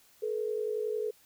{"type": "tone pair together", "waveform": "sine", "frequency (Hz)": [429.6, 480.5], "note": ["A4", "B4"], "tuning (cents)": [-41, -48], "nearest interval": "major second", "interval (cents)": 193, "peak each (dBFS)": [-31, -35], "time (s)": [0.22, 1.11], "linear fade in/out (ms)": 10, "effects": ["white hiss -62 dBFS RMS until 1.25 s"]}